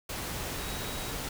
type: tone in noise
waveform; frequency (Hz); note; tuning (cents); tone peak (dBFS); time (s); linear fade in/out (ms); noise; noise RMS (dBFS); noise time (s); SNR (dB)
sine; 3829; A#7; +46; -46; 0.59-1.12; 5; pink; -36; 0.09-1.29; -13
effects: none